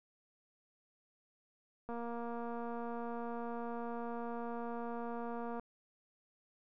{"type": "click train", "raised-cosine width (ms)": 1, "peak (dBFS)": -30, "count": 872, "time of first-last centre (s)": [1.89, 5.596], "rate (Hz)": 235, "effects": []}